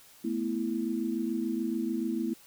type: chord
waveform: sine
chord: A suspended second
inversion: none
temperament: equal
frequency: 220 / 246.9 / 329.6 Hz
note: A3 / B3 / E4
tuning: 0 / 0 / 0 cents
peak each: -33 / -33 / -32 dBFS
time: 0.24-2.34 s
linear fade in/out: 10 ms
effects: white hiss -56 dBFS RMS until 2.46 s